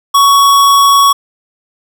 square tone, 1118 Hz, C#6, 14 cents sharp, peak -5 dBFS, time 0.14-1.13 s, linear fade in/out 10 ms, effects none

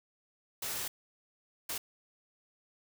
white noise bursts at uneven times, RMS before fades -37 dBFS, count 2, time 0.62-0.88 / 1.69-1.78 s, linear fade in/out 5 ms, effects none

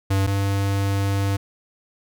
square tone pair in turn, 97.4 / 98.87 Hz, G2 / G2, -11 / +15 cents, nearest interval unison, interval 26 cents, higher second, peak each -18 / -20 dBFS, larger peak first, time 0.1-0.27 / 0.27-1.37 s, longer second, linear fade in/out 10 ms, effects none

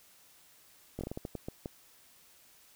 slowing click train, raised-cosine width 2 ms, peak -24 dBFS, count 10, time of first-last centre 0.99-1.658 s, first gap 20 ms, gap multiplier 1.31, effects white hiss -61 dBFS RMS until 2.75 s

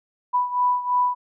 sine beating tone pair, 987.8 / 990.8 Hz, B5 / B5, 0 / +5 cents, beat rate 3 Hz, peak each -20 / -24 dBFS, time 0.33-1.15 s, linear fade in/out 20 ms, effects none

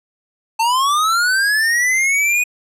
square linear sweep, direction up, 880 to 2489 Hz, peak -14 dBFS, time 0.59-2.44 s, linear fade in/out 10 ms, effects low-pass 12000 Hz 12 dB/octave

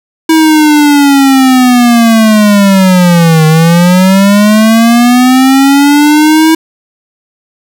square linear two-way sweep, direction down then up, 322.9 to 155.56 to 322.9 Hz, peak -3 dBFS, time 0.29-6.55 s, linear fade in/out 5 ms, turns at 3.46 s, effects none

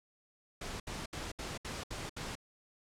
pink noise bursts, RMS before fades -41 dBFS, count 7, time 0.61-2.354 s, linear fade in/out 5 ms, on 190 ms, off 69 ms, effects low-pass 8000 Hz 12 dB/octave

